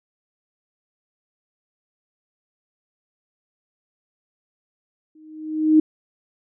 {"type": "tone with exponential growth", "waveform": "sine", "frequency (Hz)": 311.1, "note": "D#4", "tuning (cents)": 0, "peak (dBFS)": -8, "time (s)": [5.15, 5.8], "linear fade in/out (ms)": 5, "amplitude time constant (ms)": 140, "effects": []}